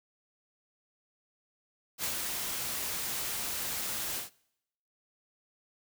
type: noise with ADSR envelope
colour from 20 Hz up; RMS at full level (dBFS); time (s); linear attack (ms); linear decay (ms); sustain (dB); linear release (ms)
white; -32; 1.98-4.3; 59; 83; -3; 130
effects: noise-tail reverb RT60 0.8 s tail -24 dB re dry